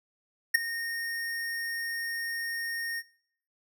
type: tone with ADSR envelope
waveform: square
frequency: 1846 Hz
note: A#6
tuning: 17 cents flat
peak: -16 dBFS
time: 0.54-3.03 s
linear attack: 11 ms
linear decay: 10 ms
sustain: -16 dB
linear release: 47 ms
effects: noise-tail reverb RT60 0.6 s tail -20 dB re dry